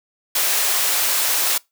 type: high-pass noise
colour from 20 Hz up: white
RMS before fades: -19 dBFS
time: 0.35-1.58 s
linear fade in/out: 5 ms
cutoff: 510 Hz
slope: 12 dB/octave
effects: noise-tail reverb RT60 0.2 s tail -24 dB re dry